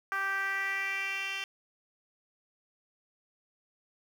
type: tone with band-pass filter sweep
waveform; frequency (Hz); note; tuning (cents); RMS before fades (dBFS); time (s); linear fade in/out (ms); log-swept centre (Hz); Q
10% pulse; 390.7; G4; -6; -33; 0.12-1.44; 0; 1400 to 3100; 3.3
effects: 9-bit